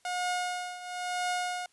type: tone with tremolo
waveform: sawtooth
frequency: 720 Hz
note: F#5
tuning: 47 cents flat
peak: -24 dBFS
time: 0.05-1.66 s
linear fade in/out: 2 ms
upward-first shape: triangle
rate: 1 Hz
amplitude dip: 80%
effects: white hiss -67 dBFS RMS until 1.72 s + resampled to 24000 Hz